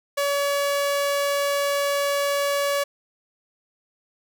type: tone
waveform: sawtooth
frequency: 567 Hz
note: C#5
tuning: 39 cents sharp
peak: -17 dBFS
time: 0.17-2.84 s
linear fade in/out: 10 ms
effects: none